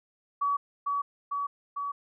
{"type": "tone with echo", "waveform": "sine", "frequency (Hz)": 1136, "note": "C#6", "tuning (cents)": 42, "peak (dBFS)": -24, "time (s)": [0.41, 0.57], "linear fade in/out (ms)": 10, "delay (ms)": 450, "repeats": 3, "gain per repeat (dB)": -2, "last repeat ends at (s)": 1.92, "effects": []}